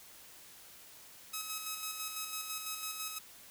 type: tone with tremolo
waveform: 5% pulse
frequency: 1280 Hz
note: D#6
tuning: 49 cents sharp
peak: -25 dBFS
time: 1.33-3.19 s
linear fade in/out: 10 ms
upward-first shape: square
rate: 6 Hz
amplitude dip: 40%
effects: white hiss -55 dBFS RMS until 3.5 s